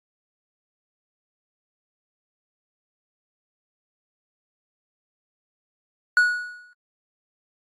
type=tone with exponential decay; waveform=triangle; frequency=1462 Hz; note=F#6; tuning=21 cents flat; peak=-10 dBFS; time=6.17-6.73 s; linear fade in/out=1 ms; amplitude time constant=120 ms; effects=AAC 32 kbps